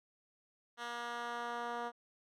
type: tone with band-pass filter sweep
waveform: 10% pulse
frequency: 238.1 Hz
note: A#3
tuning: 37 cents sharp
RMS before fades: -41 dBFS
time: 0.77-1.92 s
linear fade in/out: 50 ms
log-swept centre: 2100 to 790 Hz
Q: 0.76
effects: none